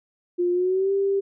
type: tone with pitch glide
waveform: sine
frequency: 353.2 to 394.2 Hz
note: F4 to G4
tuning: +20 to +10 cents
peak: -19 dBFS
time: 0.38-1.21 s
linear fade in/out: 20 ms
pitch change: +190 cents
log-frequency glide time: 0.52-0.92 s
effects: none